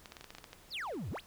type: clicks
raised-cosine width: 0.2 ms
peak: -29 dBFS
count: 10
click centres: 0.058 / 0.121 / 0.168 / 0.21 / 0.243 / 0.305 / 0.35 / 0.384 / 0.442 / 0.531 s
type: exponential two-way sweep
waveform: triangle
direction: down then up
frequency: 5680 to 77.2 to 5680 Hz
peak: -35 dBFS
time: 0.7-1.21 s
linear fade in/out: 50 ms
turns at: 1.1 s
effects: pink hiss -59 dBFS RMS until 1.26 s